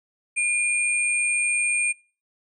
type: tone pair together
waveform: sine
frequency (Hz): 2418 / 8617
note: D7 / C9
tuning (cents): +50 / +50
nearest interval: octave + minor seventh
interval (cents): 2200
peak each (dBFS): -21 / -26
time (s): 0.36-1.93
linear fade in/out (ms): 20
effects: noise-tail reverb RT60 0.4 s tail -26 dB re dry